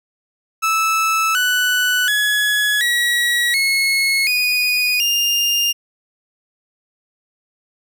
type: tone with pitch steps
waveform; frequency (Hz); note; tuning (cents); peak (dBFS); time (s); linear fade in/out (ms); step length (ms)
30% pulse; 1310 / 1487.5 / 1689.1 / 1918 / 2178 / 2473 / 2808; E6 / F#6 / G#6 / A#6 / C#7 / D#7 / F7; -11 / +9 / +29 / +49 / -31 / -11 / +9; -12; 0.62-5.73; 20; 730
effects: none